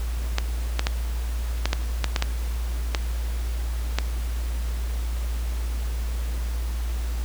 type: clicks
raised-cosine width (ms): 0.2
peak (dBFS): -5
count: 10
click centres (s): 0.384 / 0.794 / 0.869 / 1.656 / 1.731 / 2.043 / 2.162 / 2.224 / 2.948 / 3.986
effects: added 58 Hz sine -24 dBFS peak until 7.24 s + pink hiss -41 dBFS RMS until 7.24 s